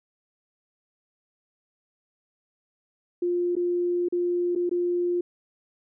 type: tone with dropouts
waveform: sine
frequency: 351.8 Hz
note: F4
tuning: 13 cents sharp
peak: -22 dBFS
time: 3.22-5.21 s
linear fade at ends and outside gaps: 5 ms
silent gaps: 3.554-3.565 / 4.086-4.124 / 4.552-4.559 / 4.694-4.712 s
effects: none